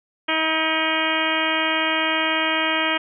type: harmonic tone with a mistuned harmonic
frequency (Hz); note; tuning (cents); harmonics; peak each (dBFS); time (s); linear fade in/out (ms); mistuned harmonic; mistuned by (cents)
318.2; D#4; +39; 1 / 2 / 3 / 4 / 5 / 6 / 7 / 8 / 9 / 10; -28 / -28 / -28 / -28 / -28 / -28 / -28 / -28 / -28 / -28; 0.28-2.98; 10; 8; -53
effects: none